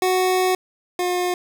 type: tone pair in turn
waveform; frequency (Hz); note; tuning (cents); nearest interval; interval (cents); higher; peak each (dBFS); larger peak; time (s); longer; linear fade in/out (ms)
25% pulse; 370 / 358.6; F#4 / F4; 0 / +46; minor second; 54; first; -13 / -16; first; 0.02-0.55 / 0.99-1.34; first; 2
effects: none